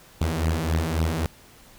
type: beating tone pair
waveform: sawtooth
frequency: 78.8 / 82.5 Hz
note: D#2 / E2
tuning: +23 / +2 cents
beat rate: 3.7 Hz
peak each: -21 dBFS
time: 0.21-1.26 s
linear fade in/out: 0 ms
effects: pink hiss -51 dBFS RMS until 1.78 s